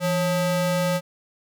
square ring-modulated tone, 357.2 Hz, F4, 39 cents sharp, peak -18 dBFS, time 0-1.01 s, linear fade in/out 50 ms, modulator 189 Hz, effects none

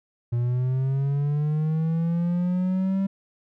triangle linear sweep, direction up, 118.1 to 195.6 Hz, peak -19 dBFS, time 0.32-3.07 s, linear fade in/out 10 ms, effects none

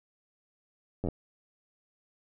slowing click train, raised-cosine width 2 ms, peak -19 dBFS, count 5, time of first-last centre 1.04-1.086 s, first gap 10 ms, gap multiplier 1.1, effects none

